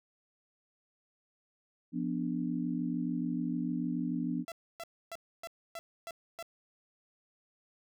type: chord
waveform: sine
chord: B diminished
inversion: second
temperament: equal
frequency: 174.61 / 246.9 / 293.7 Hz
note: F3 / B3 / D4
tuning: 0 / 0 / 0 cents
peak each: -36 / -34 / -36 dBFS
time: 1.92-4.45 s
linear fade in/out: 50 ms
type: tone bursts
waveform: sawtooth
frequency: 671 Hz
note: E5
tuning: 31 cents sharp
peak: -36 dBFS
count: 7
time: 4.48-6.426 s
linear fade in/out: 0 ms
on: 38 ms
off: 280 ms
effects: none